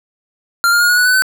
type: tone with pitch steps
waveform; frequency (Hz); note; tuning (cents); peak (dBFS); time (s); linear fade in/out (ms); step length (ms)
square; 1389 / 1410 / 1431.4 / 1453 / 1475 / 1497.3 / 1520; F6 / F6 / F6 / F#6 / F#6 / F#6 / F#6; -10 / +16 / +42 / -32 / -6 / +20 / +46; -10; 0.64-1.221; 0; 83
effects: none